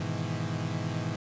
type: chord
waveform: 35% pulse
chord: E major seventh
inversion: first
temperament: equal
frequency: 103.83 / 123.47 / 155.56 / 164.81 Hz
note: G#2 / B2 / D#3 / E3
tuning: 0 / 0 / 0 / 0 cents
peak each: -34 dBFS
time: 0-1.16 s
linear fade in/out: 5 ms
effects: resampled to 16000 Hz